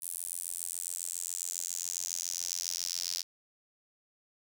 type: tone with high-pass filter sweep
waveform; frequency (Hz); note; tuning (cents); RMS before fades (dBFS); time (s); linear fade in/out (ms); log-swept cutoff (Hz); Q
square; 43.65; F1; 0; -37; 0.01-3.23; 20; 10000 to 5100; 4
effects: none